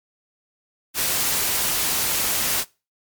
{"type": "noise", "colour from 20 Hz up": "white", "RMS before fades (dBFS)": -22, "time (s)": [0.94, 2.65], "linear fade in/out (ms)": 50, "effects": ["noise-tail reverb RT60 0.3 s tail -23 dB re dry", "MP3 96 kbps"]}